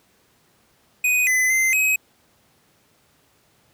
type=tone with pitch steps; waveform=square; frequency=2493 / 2020 / 2074 / 2539 Hz; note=D#7 / B6 / C7 / D#7; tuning=+3 / +39 / -16 / +34 cents; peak=-17 dBFS; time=1.04-1.96 s; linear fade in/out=5 ms; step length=230 ms; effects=pink hiss -60 dBFS RMS until 3.73 s + high-pass 80 Hz 12 dB/octave